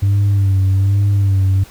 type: tone with vibrato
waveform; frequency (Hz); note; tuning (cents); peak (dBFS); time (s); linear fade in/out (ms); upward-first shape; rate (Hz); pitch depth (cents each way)
sine; 98.2; G2; +4; -8; 0.02-1.64; 10; sine; 1.2; 48
effects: tanh soft clip ceiling -9 dBFS + pink hiss -42 dBFS RMS until 1.7 s